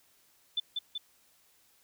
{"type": "tone with echo", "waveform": "sine", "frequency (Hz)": 3520, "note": "A7", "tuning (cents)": 0, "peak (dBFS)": -27, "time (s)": [0.57, 0.6], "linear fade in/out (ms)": 5, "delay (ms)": 190, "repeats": 2, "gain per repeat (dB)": -3, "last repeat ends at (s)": 0.98, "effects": ["white hiss -66 dBFS RMS until 1.83 s"]}